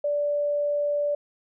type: tone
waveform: sine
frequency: 583 Hz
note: D5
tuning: 13 cents flat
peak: -22 dBFS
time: 0.04-1.15 s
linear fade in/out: 5 ms
effects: none